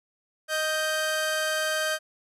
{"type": "tone pair together", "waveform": "sawtooth", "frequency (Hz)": [623.1, 1568], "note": ["D#5", "G6"], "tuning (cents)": [2, 0], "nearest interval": "octave + major third", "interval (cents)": 1598, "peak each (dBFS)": -24, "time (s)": [0.48, 1.99], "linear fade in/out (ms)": 50, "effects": ["resampled to 32000 Hz"]}